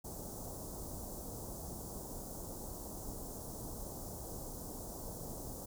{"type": "band-stop noise", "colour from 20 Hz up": "pink", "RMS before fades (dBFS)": -45, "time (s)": [0.04, 5.66], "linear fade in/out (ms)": 10, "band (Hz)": [890, 6200], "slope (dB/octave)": 24, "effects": []}